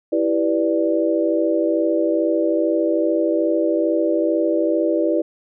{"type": "chord", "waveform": "sine", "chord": "E minor seventh", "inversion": "none", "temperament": "equal", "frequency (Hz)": [329.6, 392, 493.9, 587.3], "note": ["E4", "G4", "B4", "D5"], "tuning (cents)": [0, 0, 0, 0], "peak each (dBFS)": [-19, -25, -23, -21], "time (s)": [0.12, 5.22], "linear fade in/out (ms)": 10, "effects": []}